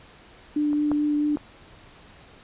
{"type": "tone with vibrato", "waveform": "sine", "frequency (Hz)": 296.1, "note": "D4", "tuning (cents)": 14, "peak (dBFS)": -20, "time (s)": [0.56, 1.36], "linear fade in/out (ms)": 5, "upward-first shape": "triangle", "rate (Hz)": 4.6, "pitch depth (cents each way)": 12}
{"type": "clicks", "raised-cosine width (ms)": 1, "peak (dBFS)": [-25, -15, -19], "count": 3, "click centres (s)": [0.731, 0.916, 1.371]}
{"effects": ["pink hiss -50 dBFS RMS until 2.43 s", "resampled to 8000 Hz"]}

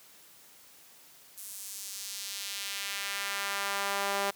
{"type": "tone with high-pass filter sweep", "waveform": "sawtooth", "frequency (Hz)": 199.1, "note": "G3", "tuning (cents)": 27, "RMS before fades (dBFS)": -35, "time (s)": [1.37, 4.31], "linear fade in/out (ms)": 10, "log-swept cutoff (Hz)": [10000, 620], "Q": 1, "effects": ["white hiss -56 dBFS RMS until 4.35 s", "high-pass 100 Hz 12 dB/octave"]}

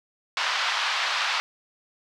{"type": "band-pass noise", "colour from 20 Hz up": "pink", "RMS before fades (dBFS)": -26, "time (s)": [0.37, 1.4], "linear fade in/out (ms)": 0, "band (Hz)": [910, 4800], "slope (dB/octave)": 24, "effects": []}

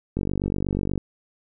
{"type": "click train", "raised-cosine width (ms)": 3, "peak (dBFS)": -12, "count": 40, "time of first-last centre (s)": [0.17, 0.977], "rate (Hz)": 48.3, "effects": []}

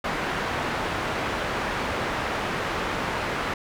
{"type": "low-pass noise", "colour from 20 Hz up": "white", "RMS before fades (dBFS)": -28, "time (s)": [0.04, 3.54], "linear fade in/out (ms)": 5, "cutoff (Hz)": 1600, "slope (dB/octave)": 12, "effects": []}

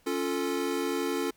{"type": "chord", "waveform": "square", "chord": "Db augmented", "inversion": "none", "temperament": "equal", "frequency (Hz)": [277.2, 349.2, 440], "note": ["Db4", "F4", "A4"], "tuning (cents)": [0, 0, 0], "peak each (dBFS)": -33, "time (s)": [0.06, 1.31], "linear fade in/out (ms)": 10, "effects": ["pink hiss -64 dBFS RMS until 1.36 s"]}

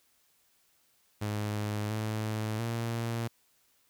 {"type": "tone with pitch steps", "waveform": "sawtooth", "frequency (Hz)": [105.1, 108.7, 115.8], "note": ["G#2", "A2", "A#2"], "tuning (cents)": [21, -21, -11], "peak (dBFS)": -27, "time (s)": [1.21, 3.28], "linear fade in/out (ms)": 10, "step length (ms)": 690, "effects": ["white hiss -69 dBFS RMS until 3.89 s"]}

